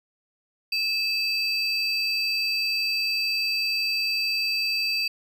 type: tone pair together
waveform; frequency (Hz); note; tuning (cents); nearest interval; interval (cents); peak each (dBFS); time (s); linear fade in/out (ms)
triangle; 2608 / 4663; E7 / D8; -19 / -13; minor seventh; 1006; -25 / -24; 0.72-5.08; 5
effects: none